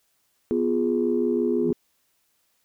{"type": "chord", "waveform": "sine", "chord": "F diminished", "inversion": "second", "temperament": "equal", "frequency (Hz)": [246.9, 349.2, 415.3], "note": ["Cb4", "F4", "Ab4"], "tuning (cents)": [0, 0, 0], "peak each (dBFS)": -24, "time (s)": [0.51, 1.73], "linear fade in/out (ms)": 0}
{"type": "tone with exponential growth", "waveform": "sine", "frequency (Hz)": 167.9, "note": "E3", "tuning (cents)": 32, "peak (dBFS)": -24, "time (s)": [1.52, 1.71], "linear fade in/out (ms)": 2, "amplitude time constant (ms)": 40}
{"effects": ["tanh soft clip ceiling -11 dBFS", "white hiss -69 dBFS RMS until 2.64 s"]}